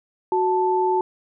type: tone pair together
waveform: sine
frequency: 370 / 880 Hz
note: F#4 / A5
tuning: 0 / 0 cents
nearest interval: octave + minor third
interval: 1500 cents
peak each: -20 dBFS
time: 0.32-1.01 s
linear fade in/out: 2 ms
effects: none